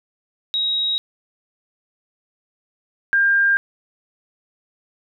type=tone pair in turn; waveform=sine; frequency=3806 / 1600.2 Hz; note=A#7 / G6; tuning=+35 / +35 cents; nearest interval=octave + minor third; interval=1500 cents; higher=first; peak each=-18 / -13 dBFS; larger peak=second; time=0.54-0.98 / 3.13-3.57 s; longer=neither; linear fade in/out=0 ms; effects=none